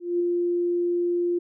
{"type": "tone with ADSR envelope", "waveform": "sine", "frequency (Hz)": 349.2, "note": "F4", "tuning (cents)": 0, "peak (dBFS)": -19, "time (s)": [0, 1.39], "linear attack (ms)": 200, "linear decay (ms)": 6, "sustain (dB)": -2, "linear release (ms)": 11, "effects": []}